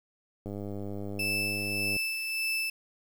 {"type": "click train", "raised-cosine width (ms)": 2, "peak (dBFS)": -25, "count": 153, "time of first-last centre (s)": [0.46, 1.965], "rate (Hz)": 101}
{"type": "tone with tremolo", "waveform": "35% pulse", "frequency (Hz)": 2637, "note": "E7", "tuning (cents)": 0, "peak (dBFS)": -26, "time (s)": [1.19, 2.7], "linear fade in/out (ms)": 5, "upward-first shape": "sine", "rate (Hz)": 1.7, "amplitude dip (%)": 40}
{"effects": ["9-bit"]}